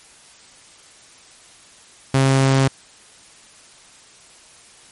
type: tone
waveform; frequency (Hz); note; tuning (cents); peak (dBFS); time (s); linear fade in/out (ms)
sawtooth; 134.4; C3; +47; -9; 2.14-2.68; 5
effects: white hiss -47 dBFS RMS until 4.91 s + MP3 48 kbps